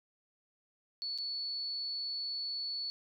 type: tone with dropouts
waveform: sine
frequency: 4432 Hz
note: C#8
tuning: 1 cent flat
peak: -35 dBFS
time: 1.02-2.9 s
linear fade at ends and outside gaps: 0 ms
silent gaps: 1.177-1.185 s
effects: none